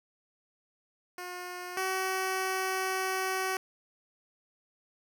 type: tone pair in turn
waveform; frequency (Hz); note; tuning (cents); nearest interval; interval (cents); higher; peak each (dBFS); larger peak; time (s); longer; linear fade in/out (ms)
10% pulse; 359.1 / 377.8; F4 / F#4; +48 / +36; minor second; 88; second; -30 / -21; second; 1.18-1.77 / 1.77-3.57; second; 2
effects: none